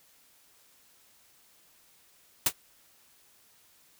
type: noise with exponential decay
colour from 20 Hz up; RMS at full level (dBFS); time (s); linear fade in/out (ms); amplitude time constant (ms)
white; -17; 2.46-2.53; 5; 15
effects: white hiss -62 dBFS RMS until 3.99 s